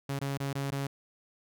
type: tone with dropouts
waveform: sawtooth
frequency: 138.59 Hz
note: C#3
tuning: in tune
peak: -27 dBFS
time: 0.09-0.87 s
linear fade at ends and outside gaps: 5 ms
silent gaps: 0.191-0.213 / 0.375-0.401 / 0.531-0.552 / 0.707-0.72 s
effects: none